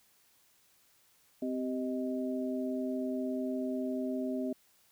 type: tone cluster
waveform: sine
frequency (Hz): 258.3 / 390 / 625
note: C4 / G4 / D#5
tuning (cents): -22 / -9 / +8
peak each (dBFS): -33 / -39 / -39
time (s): 1.42-4.53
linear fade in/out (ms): 5
effects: white hiss -67 dBFS RMS until 4.91 s